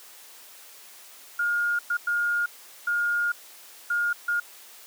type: tone bursts at uneven times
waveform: sine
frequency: 1421 Hz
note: F6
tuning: 30 cents sharp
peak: -22 dBFS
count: 6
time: 1.39-1.79 / 1.9-1.97 / 2.07-2.46 / 2.87-3.32 / 3.9-4.13 / 4.28-4.4 s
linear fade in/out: 5 ms
effects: white hiss -48 dBFS RMS until 4.86 s + high-pass 400 Hz 12 dB/octave